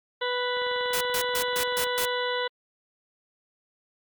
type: harmonic tone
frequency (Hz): 493.9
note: B4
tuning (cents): 0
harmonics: 1 / 2 / 3 / 4 / 6 / 7 / 8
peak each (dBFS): -29 / -32 / -34 / -35 / -37 / -37 / -38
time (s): 0.21-2.48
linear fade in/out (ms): 10
type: click train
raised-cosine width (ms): 0.5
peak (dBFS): -28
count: 28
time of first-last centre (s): 0.57-1.868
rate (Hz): 20.8
type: noise bursts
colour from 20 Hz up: white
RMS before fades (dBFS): -29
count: 6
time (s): 0.93-2.054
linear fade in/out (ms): 5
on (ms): 79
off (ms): 130
effects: Opus 48 kbps